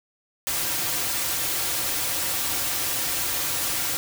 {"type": "noise with comb filter", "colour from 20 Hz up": "white", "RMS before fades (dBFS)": -26, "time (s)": [0.47, 3.97], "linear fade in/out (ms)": 0, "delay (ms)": 4.7, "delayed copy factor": -0.6, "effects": []}